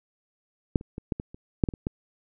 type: clicks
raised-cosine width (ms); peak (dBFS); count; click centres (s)
3; -7 / -29 / -22 / -13 / -19 / -29 / -6 / -14 / -25 / -14; 10; 0.758 / 0.811 / 0.981 / 1.122 / 1.199 / 1.345 / 1.638 / 1.688 / 1.738 / 1.869
effects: none